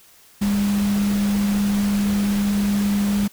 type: tone in noise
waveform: sine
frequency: 202.8 Hz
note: G#3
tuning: 41 cents flat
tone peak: -17 dBFS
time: 0.41-3.28 s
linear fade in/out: 10 ms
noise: pink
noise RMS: -31 dBFS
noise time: 0.41-3.28 s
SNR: +11 dB
effects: white hiss -51 dBFS RMS until 3.32 s